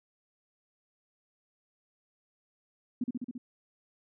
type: tone with echo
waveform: sine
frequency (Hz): 246.3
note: B3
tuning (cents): -5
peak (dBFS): -27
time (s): 3.01-3.04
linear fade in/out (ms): 5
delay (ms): 68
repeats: 5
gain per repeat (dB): -2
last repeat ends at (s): 3.38
effects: none